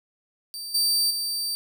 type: tone with level steps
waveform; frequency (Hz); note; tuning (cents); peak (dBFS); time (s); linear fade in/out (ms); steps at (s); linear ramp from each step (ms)
sawtooth; 4650; D8; -18; -30 / -17 / -23; 0.54-1.55; 0; 0.74 / 1.1; 10
effects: none